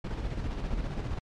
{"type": "noise with tremolo", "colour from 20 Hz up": "brown", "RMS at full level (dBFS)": -31, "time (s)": [0.04, 1.19], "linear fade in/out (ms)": 5, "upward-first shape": "square", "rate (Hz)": 15, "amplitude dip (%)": 40, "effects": ["low-pass 5000 Hz 12 dB/octave", "MP3 64 kbps"]}